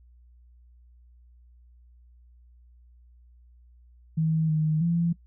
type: tone with pitch steps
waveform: sine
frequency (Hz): 159.3 / 155.4 / 169.4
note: D#3 / D#3 / E3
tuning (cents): +41 / -2 / +48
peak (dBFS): -21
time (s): 4.17-5.13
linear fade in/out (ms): 10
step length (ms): 320
effects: noise-tail reverb RT60 0.1 s tail -21 dB re dry + added 60 Hz sine -52 dBFS peak until 5.26 s